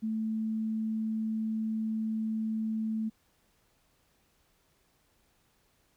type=tone; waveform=sine; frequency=220 Hz; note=A3; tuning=in tune; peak=-29 dBFS; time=0.02-3.1 s; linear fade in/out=20 ms; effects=pink hiss -70 dBFS RMS until 5.96 s